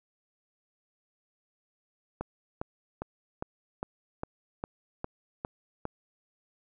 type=click train; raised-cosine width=1 ms; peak=-19 dBFS; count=10; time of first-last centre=2.21-5.854 s; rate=2.47 Hz; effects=none